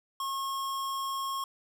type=tone; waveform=square; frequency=1085 Hz; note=C#6; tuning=37 cents flat; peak=-32 dBFS; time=0.2-1.44 s; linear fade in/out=2 ms; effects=none